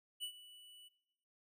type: tone with ADSR envelope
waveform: square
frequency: 2960 Hz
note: F#7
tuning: in tune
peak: -39 dBFS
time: 0.2-0.89 s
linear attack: 35 ms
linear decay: 84 ms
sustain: -18 dB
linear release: 19 ms
effects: noise-tail reverb RT60 0.9 s tail -18 dB re dry